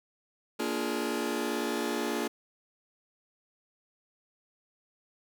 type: chord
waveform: sawtooth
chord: Bb dominant seventh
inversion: none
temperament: just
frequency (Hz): 233.1 / 291.4 / 349.6 / 419.5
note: Bb3 / D4 / F4 / Ab4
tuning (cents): 0 / -13 / +2 / +17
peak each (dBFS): -31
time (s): 0.59-2.28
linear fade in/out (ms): 10
effects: none